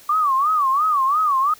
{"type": "tone with vibrato", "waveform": "sine", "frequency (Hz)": 1158, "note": "D6", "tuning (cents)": -25, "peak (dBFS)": -15, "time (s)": [0.09, 1.54], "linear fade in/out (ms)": 5, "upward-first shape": "sine", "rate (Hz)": 2.9, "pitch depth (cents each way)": 170, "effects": ["white hiss -47 dBFS RMS until 1.59 s"]}